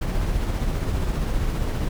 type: noise with tremolo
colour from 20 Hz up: brown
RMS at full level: -22 dBFS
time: 0.01-1.89 s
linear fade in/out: 10 ms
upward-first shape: triangle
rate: 15 Hz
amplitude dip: 35%
effects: none